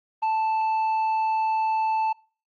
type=tone with tanh clipping; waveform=triangle; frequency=880 Hz; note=A5; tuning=in tune; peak=-22 dBFS; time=0.22-2.13 s; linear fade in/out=10 ms; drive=9 dB; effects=noise-tail reverb RT60 0.4 s tail -25 dB re dry + Opus 24 kbps